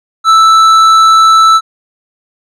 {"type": "tone with tanh clipping", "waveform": "sine", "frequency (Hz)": 1318.5, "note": "E6", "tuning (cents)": 0, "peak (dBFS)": -4, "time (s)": [0.24, 1.61], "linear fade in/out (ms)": 50, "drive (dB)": 10, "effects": []}